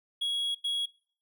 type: tone bursts at uneven times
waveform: triangle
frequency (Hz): 3324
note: G#7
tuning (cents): +1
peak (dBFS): -26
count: 2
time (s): 0.21-0.55 / 0.64-0.86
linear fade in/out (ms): 10
effects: noise-tail reverb RT60 0.5 s tail -22 dB re dry